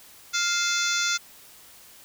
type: harmonic tone with a mistuned harmonic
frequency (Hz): 698.5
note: F5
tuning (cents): 0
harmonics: 2 / 3 / 4 / 5 / 6 / 7 / 8 / 9 / 10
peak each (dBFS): -27 / -32 / -35 / -30 / -33 / -34 / -33 / -31 / -34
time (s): 0.33-1.18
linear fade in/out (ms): 20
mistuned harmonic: 4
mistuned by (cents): -120
effects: white hiss -50 dBFS RMS until 2.04 s